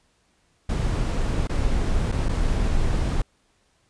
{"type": "noise with dropouts", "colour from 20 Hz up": "brown", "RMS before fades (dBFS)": -22, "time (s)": [0.69, 3.22], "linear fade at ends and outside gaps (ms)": 5, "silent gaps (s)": [[1.473, 1.494], [2.118, 2.122], [2.286, 2.291]], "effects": ["pink hiss -65 dBFS RMS until 3.89 s", "resampled to 22050 Hz"]}